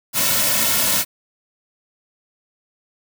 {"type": "noise with comb filter", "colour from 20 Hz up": "white", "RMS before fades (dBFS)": -18, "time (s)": [0.13, 1.05], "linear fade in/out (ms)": 50, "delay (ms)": 2.5, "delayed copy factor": -0.75, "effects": []}